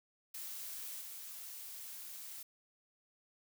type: noise with level steps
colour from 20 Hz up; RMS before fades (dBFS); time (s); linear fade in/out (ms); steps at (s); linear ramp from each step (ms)
blue; -45 / -48; 0.34-2.43; 5; 1; 20
effects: none